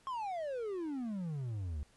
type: exponential sweep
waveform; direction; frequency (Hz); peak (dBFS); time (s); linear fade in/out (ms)
triangle; down; 1090 to 69.3; -34; 0.07-1.83; 0
effects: pink hiss -67 dBFS RMS until 1.96 s + resampled to 24000 Hz